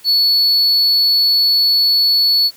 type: tone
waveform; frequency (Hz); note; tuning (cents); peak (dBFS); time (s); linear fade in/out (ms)
triangle; 4420; C#8; -6; -9; 0.04-2.51; 50
effects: white hiss -45 dBFS RMS until 2.56 s